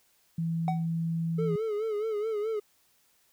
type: tone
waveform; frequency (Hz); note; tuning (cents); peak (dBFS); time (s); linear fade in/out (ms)
sine; 165.2; E3; +4; -27; 0.38-1.56; 5
type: tone with exponential decay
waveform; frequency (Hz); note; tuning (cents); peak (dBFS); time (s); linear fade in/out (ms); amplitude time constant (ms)
triangle; 751; F#5; +26; -22; 0.68-0.86; 1; 39
type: tone with vibrato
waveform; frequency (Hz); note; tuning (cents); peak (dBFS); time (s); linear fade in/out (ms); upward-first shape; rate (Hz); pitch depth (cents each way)
triangle; 430; A4; -40; -26; 1.38-2.6; 10; sine; 4.7; 79
effects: white hiss -67 dBFS RMS until 3.32 s